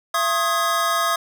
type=tone cluster; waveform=square; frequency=675 / 1076 / 1251 / 1659 Hz; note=E5 / C6 / D#6 / G#6; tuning=+41 / +48 / +9 / -2 cents; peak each=-26 / -26 / -22 / -28 dBFS; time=0.14-1.16 s; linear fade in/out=5 ms; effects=none